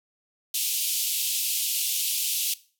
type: band-pass noise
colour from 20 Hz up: white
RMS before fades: -27 dBFS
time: 0.54-2.54 s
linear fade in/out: 5 ms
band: 2600 to 16000 Hz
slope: 48 dB/octave
effects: noise-tail reverb RT60 0.4 s tail -19 dB re dry